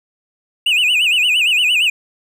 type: tone with vibrato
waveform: triangle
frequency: 2704 Hz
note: E7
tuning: 43 cents sharp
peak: -10 dBFS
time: 0.66-1.9 s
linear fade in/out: 5 ms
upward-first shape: sine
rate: 8.7 Hz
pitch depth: 180 cents each way
effects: none